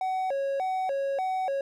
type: tone with vibrato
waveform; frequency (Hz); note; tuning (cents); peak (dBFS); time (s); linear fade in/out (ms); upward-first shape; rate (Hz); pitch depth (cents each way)
triangle; 643; E5; -43; -24; 0.01-1.61; 2; square; 1.7; 270
effects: none